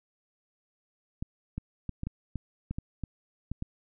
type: clicks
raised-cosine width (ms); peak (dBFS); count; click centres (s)
5; -21; 11; 1.225 / 1.58 / 1.893 / 2.034 / 2.07 / 2.357 / 2.71 / 2.785 / 3.037 / 3.516 / 3.624
effects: none